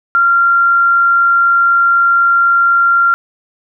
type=tone; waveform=sine; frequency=1382 Hz; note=F6; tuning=19 cents flat; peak=-7 dBFS; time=0.15-3.14 s; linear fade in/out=0 ms; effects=none